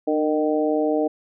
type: harmonic tone with a mistuned harmonic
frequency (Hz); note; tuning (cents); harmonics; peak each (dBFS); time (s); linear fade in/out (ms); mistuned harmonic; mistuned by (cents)
153.9; D#3; -19; 2 / 3 / 4 / 5; -22 / -23 / -24 / -29; 0.07-1.08; 10; 2; -26
effects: none